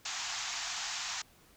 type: band-pass noise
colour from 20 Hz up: white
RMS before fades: -38 dBFS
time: 0.05-1.22 s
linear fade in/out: 5 ms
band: 690 to 7300 Hz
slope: 96 dB/octave
effects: pink hiss -62 dBFS RMS until 1.56 s